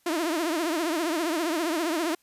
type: tone with vibrato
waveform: sawtooth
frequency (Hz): 326.9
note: E4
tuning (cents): -14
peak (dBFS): -21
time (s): 0.06-2.15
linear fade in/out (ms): 5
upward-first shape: triangle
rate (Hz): 15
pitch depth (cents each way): 170
effects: white hiss -66 dBFS RMS until 2.22 s + resampled to 32000 Hz